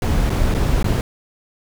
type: noise with dropouts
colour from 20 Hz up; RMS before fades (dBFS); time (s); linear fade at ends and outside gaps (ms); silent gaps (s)
brown; -17; 0.02-1.01; 1; 0.296-0.302 / 0.541-0.547 / 0.828-0.843
effects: none